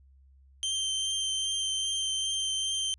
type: tone with vibrato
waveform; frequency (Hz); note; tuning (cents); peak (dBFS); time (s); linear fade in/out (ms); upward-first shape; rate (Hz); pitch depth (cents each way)
sawtooth; 3136; G7; 0; -25; 0.63-2.94; 0; triangle; 2.5; 14
effects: added 67 Hz sine -55 dBFS peak until 2.98 s + resampled to 24000 Hz